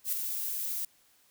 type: noise with ADSR envelope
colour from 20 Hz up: violet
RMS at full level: -28 dBFS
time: 0.04-0.85 s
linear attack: 84 ms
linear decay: 6 ms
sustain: -6 dB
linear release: 3 ms
effects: white hiss -65 dBFS RMS until 1.3 s